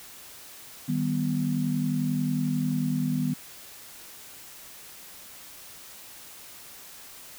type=chord; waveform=sine; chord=Eb augmented; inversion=none; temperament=equal; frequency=155.56 / 196 / 246.9 Hz; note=Eb3 / G3 / B3; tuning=0 / 0 / 0 cents; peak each=-28 / -31 / -27 dBFS; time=0.88-3.34 s; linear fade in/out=10 ms; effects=white hiss -46 dBFS RMS until 7.38 s

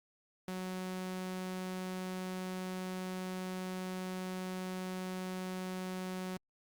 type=tone; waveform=sawtooth; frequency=185 Hz; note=F#3; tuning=in tune; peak=-34 dBFS; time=0.48-6.37 s; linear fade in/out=2 ms; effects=Opus 48 kbps

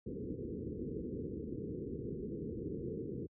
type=low-pass noise; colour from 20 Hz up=white; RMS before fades=-41 dBFS; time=0.06-3.27 s; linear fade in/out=10 ms; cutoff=470 Hz; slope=96 dB/octave; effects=high-pass 60 Hz 12 dB/octave

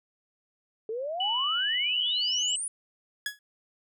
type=exponential sweep; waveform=sine; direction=up; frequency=426.2 to 10000 Hz; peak=-30 dBFS; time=0.89-2.68 s; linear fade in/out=2 ms
type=tone; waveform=sine; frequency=2960 Hz; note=F#7; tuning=in tune; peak=-26 dBFS; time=1.2-2.56 s; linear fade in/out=5 ms
type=tone with exponential decay; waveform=sawtooth; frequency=1681 Hz; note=G#6; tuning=20 cents sharp; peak=-22 dBFS; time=3.26-3.39 s; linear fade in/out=2 ms; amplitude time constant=28 ms
effects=none

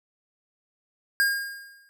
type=tone with exponential decay; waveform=square; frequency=1618 Hz; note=G#6; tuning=46 cents flat; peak=-18 dBFS; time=1.2-1.89 s; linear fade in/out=0 ms; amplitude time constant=150 ms; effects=none

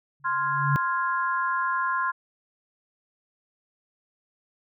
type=tone with exponential growth; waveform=sine; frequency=141.5 Hz; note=C#3; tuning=36 cents sharp; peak=-18 dBFS; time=0.2-0.76 s; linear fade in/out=0 ms; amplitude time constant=120 ms
type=chord; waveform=sine; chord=F minor; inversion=second; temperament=equal; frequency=1046.5 / 1396.9 / 1661.2 Hz; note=C6 / F6 / Ab6; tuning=0 / 0 / 0 cents; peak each=-25 / -29 / -31 dBFS; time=0.24-2.12 s; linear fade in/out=20 ms
effects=none

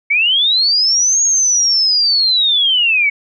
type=linear two-way sweep; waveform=sine; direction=up then down; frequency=2200 to 6645 to 2200 Hz; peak=-10 dBFS; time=0.1-3.1 s; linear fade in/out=10 ms; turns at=1.22 s; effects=none

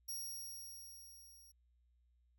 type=tone with level ramp; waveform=15% pulse; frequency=5620 Hz; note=F8; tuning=10 cents sharp; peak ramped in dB=-35 to -55 dBFS; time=0.08-1.52 s; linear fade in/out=10 ms; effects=added 60 Hz sine -70 dBFS peak until 2.38 s

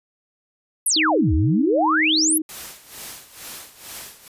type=exponential two-way sweep; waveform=sine; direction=down then up; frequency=11920 to 69.2 to 11920 Hz; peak=-16 dBFS; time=0.86-2.38 s; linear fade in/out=5 ms; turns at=1.34 s
type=tone; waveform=sine; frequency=313.7 Hz; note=D#4; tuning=14 cents sharp; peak=-21 dBFS; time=0.96-2.42 s; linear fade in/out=5 ms
type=noise with tremolo; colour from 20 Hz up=white; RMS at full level=-34 dBFS; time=2.49-4.28 s; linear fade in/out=2 ms; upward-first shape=sine; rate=2.2 Hz; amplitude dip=80%
effects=resampled to 32000 Hz

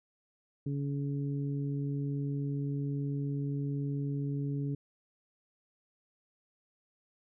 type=harmonic tone; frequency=141.2 Hz; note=C#3; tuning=32 cents sharp; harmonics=1 / 2 / 3; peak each=-32 / -37 / -45 dBFS; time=0.66-4.75 s; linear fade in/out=5 ms; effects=none

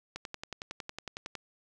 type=click train; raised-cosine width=0.2 ms; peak=-21 dBFS; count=14; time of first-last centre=0.16-1.353 s; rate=10.9 Hz; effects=none

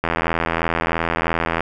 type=click train; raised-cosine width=0.5 ms; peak=-4 dBFS; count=131; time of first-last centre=0.04-1.606 s; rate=83 Hz; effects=none

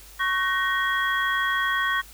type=tone cluster; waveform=sine; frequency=1107 / 1520 / 1874 / 3292 Hz; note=C#6 / F#6 / A#6 / G#7; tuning=-3 / +46 / +9 / -16 cents; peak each=-26 / -27 / -25 / -33 dBFS; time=0.19-2.02 s; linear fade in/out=20 ms; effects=added 50 Hz sine -48 dBFS peak until 2.13 s + white hiss -48 dBFS RMS until 2.13 s

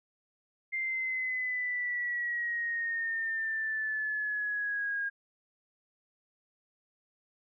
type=exponential sweep; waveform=sine; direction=down; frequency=2100 to 1623 Hz; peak=-30 dBFS; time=0.72-5.1 s; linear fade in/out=20 ms; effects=none

